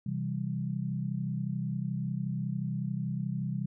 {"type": "chord", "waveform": "sine", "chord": "C major", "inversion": "none", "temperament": "equal", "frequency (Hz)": [130.81, 164.81, 196], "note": ["C3", "E3", "G3"], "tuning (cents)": [0, 0, 0], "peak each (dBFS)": [-34, -35, -35], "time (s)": [0.06, 3.66], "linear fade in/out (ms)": 5, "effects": []}